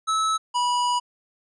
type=tone pair in turn; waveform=square; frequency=1300 / 976.5 Hz; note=E6 / B5; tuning=-24 / -20 cents; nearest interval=perfect fourth; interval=496 cents; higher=first; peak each=-21 dBFS; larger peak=neither; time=0.07-0.38 / 0.54-1 s; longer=second; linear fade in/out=20 ms; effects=resampled to 22050 Hz